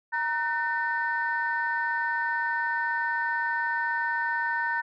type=tone cluster; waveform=sine; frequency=937 / 1515 / 1808 Hz; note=A#5 / F#6 / A6; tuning=+9 / +40 / +47 cents; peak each=-29 dBFS; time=0.12-4.82 s; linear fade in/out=20 ms; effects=tanh soft clip ceiling -16 dBFS